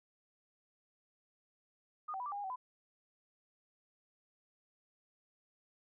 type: tone with pitch steps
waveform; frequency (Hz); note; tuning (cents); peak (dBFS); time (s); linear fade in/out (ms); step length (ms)
sine; 1228 / 767 / 989 / 1171 / 809 / 817 / 762 / 1006; D#6 / G5 / B5 / D6 / G#5 / G#5 / G5 / B5; -23 / -38 / +2 / -5 / -46 / -29 / -49 / +32; -38; 2.08-2.56; 10; 60
effects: none